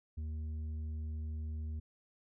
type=tone with tanh clipping; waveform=triangle; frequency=77.78 Hz; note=D#2; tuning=in tune; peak=-38 dBFS; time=0.17-1.8 s; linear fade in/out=10 ms; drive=10 dB; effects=none